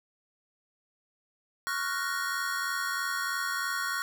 square chord, Gb major seventh, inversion second, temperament equal, 1108.7 / 1396.9 / 1480 / 1864.7 Hz, Db6 / F6 / Gb6 / Bb6, 0 / 0 / 0 / 0 cents, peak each -36 / -36 / -35 / -37 dBFS, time 1.67-4.02 s, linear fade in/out 0 ms, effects none

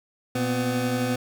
25% pulse tone pair together, 120 / 251.6 Hz, B2 / B3, -49 / +32 cents, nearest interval octave + minor second, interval 1281 cents, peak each -24 / -21 dBFS, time 0.35-1.16 s, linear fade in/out 5 ms, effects none

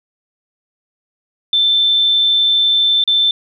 sine tone with dropouts, 3544 Hz, A7, 12 cents sharp, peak -10 dBFS, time 1.53-3.31 s, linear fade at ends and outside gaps 2 ms, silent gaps 3.039-3.076 s, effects none

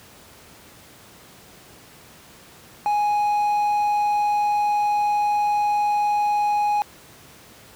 triangle tone, 830.6 Hz, G#5, in tune, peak -16 dBFS, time 2.86-6.82 s, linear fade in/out 0 ms, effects pink hiss -47 dBFS RMS until 7.75 s + high-pass 80 Hz 12 dB/octave

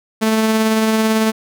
sawtooth tone with tremolo, 220 Hz, A3, in tune, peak -8 dBFS, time 0.21-1.32 s, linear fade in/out 20 ms, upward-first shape sine, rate 18 Hz, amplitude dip 25%, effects none

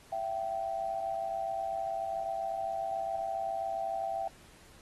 sine tone pair together, 668 / 775.4 Hz, E5 / G5, +23 / -19 cents, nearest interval minor third, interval 258 cents, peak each -35 / -34 dBFS, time 0.12-4.28 s, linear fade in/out 5 ms, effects pink hiss -58 dBFS RMS until 4.81 s + AAC 32 kbps

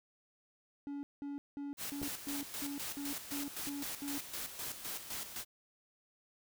triangle tone bursts, 284 Hz, C#4, 42 cents sharp, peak -37 dBFS, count 10, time 0.87-4.18 s, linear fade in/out 0 ms, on 160 ms, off 190 ms
white noise with tremolo, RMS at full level -41 dBFS, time 1.77-5.45 s, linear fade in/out 50 ms, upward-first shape square, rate 3.9 Hz, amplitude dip 60%
clicks, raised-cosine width 2 ms, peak -29 dBFS, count 2, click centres 2.017 / 2.031 s
effects none

